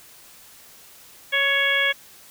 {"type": "harmonic tone with a mistuned harmonic", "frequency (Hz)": 554.4, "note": "C#5", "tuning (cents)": 0, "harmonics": [1, 2, 3, 4, 5, 6], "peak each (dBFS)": [-29, -33, -22, -22, -30, -25], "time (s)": [1.32, 1.93], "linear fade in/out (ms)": 20, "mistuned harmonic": 3, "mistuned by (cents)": 16, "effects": ["white hiss -48 dBFS RMS until 2.3 s"]}